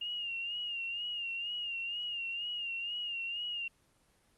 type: tone with vibrato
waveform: sine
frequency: 2817 Hz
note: F7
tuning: 14 cents sharp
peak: -35 dBFS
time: 0.01-3.68 s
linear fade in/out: 5 ms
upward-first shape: sine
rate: 2.1 Hz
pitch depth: 59 cents each way
effects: pink hiss -69 dBFS RMS until 4.37 s + Opus 24 kbps